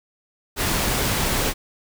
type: noise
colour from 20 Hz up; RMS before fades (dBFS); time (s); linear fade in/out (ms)
pink; -22; 0.56-1.54; 50
effects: none